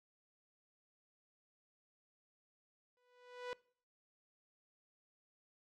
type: tone with exponential growth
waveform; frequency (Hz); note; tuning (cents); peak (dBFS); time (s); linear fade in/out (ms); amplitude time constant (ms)
sawtooth; 493.9; B4; 0; -35; 2.97-3.53; 0; 120
effects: noise-tail reverb RT60 0.5 s tail -23 dB re dry + low-pass 4000 Hz 12 dB/octave